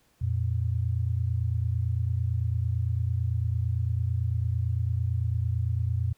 sine tone pair together, 87.31 / 116.24 Hz, F2 / A#2, 0 / -4 cents, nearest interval perfect fourth, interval 496 cents, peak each -27 dBFS, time 0.21-6.13 s, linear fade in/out 10 ms, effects pink hiss -66 dBFS RMS until 6.17 s

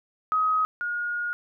sine tone pair in turn, 1264 / 1434 Hz, D#6 / F6, +27 / +45 cents, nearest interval major second, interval 218 cents, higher second, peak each -20 / -26 dBFS, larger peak first, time 0.32-0.65 / 0.81-1.33 s, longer second, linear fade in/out 0 ms, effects none

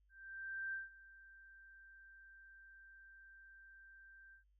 sine tone with ADSR envelope, 1569 Hz, G6, 1 cent sharp, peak -39 dBFS, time 0.09-4.44 s, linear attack 640 ms, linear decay 160 ms, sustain -19 dB, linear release 110 ms, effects added 50 Hz sine -70 dBFS peak until 4.59 s

